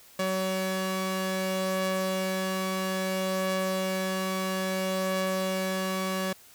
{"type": "tone pair together", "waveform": "sawtooth", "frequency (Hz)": [188.6, 565.2], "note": ["F#3", "C#5"], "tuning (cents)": [33, 34], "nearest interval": "octave + perfect fifth", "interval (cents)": 1901, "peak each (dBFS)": -26, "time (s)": [0.19, 6.33], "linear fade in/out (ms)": 5, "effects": ["white hiss -54 dBFS RMS until 6.54 s"]}